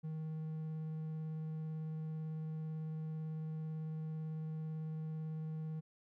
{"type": "tone with vibrato", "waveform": "triangle", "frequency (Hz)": 157.4, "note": "D#3", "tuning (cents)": 20, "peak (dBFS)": -37, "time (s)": [0.03, 5.81], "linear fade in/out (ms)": 20, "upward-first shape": "triangle", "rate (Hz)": 18, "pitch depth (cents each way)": 10, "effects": []}